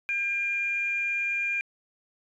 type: tone pair together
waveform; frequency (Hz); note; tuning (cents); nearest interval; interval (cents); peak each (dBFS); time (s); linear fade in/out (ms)
sine; 1604 / 2403; G6 / D7; +39 / +39; perfect fifth; 700; -35 / -25; 0.09-1.61; 0
effects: tanh soft clip ceiling -19 dBFS